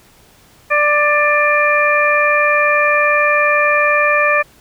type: harmonic tone with a mistuned harmonic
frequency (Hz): 590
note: D5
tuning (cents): +8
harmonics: 1 / 2 / 3 / 4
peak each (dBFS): -16 / -16 / -16 / -16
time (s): 0.7-4.43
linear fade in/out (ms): 20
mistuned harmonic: 4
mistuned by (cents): +21
effects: pink hiss -48 dBFS RMS until 4.6 s

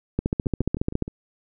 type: two click trains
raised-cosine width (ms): 3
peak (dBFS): -9 / -19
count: 13 / 5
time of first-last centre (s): 0.19-1.023 / 0.46-1.079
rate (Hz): 14.4 / 6.46
effects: none

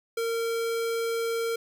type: tone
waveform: square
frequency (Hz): 459.4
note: A#4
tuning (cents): -25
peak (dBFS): -27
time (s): 0.17-1.56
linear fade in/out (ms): 5
effects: none

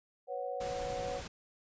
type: chord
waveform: sine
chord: B suspended second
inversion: none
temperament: equal with one note detuned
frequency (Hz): 493.9 / 550.5 / 740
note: B4 / C#5 / F#5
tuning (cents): 0 / -12 / 0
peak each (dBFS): -40 / -39 / -40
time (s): 0.27-1.22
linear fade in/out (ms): 50
type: noise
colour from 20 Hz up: pink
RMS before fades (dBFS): -44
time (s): 0.6-1.28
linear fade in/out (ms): 10
effects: resampled to 16000 Hz

